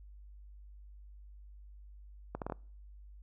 accelerating click train, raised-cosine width 1 ms, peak -23 dBFS, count 5, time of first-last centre 2.35-2.522 s, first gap 68 ms, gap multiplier 0.7, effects noise-tail reverb RT60 0.5 s tail -26 dB re dry + added 50 Hz sine -50 dBFS peak until 3.22 s

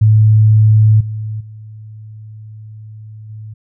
sine tone with level steps, 108.2 Hz, A2, 29 cents flat, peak -5 / -19 / -30 / -27 dBFS, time 0.01-3.54 s, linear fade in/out 10 ms, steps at 1 / 1.4 / 3.29 s, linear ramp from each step 10 ms, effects none

